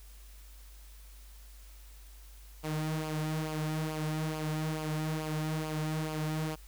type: tone with flanger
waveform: sawtooth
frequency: 155.56 Hz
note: D#3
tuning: in tune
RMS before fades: -34 dBFS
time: 2.63-6.56 s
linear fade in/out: 20 ms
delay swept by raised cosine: 0.51 to 4.61 ms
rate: 2.3 Hz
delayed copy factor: -0.55
effects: added 50 Hz sine -49 dBFS peak until 6.67 s + white hiss -59 dBFS RMS until 6.67 s